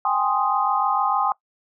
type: chord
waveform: sine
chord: Ab major seventh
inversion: third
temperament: equal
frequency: 784 / 830.6 / 1046.5 / 1244.5 Hz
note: G5 / Ab5 / C6 / Eb6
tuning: 0 / 0 / 0 / 0 cents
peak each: -24 dBFS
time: 0.05-1.32 s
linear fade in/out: 2 ms
effects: noise-tail reverb RT60 0.1 s tail -20 dB re dry